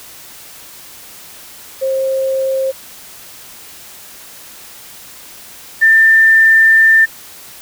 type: tone pair in turn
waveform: sine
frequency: 532 / 1789.4 Hz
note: C5 / A6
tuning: +29 / +29 cents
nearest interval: octave + major sixth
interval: 2100 cents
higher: second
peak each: -13 / -5 dBFS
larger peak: second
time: 1.81-2.72 / 5.81-7.06 s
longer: second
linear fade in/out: 20 ms
effects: white hiss -36 dBFS RMS until 7.61 s